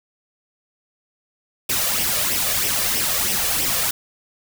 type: noise with flanger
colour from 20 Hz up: white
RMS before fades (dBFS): -21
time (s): 1.69-3.91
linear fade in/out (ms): 5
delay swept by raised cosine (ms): 0.35 to 1.75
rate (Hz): 3.1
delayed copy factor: +0.6
effects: none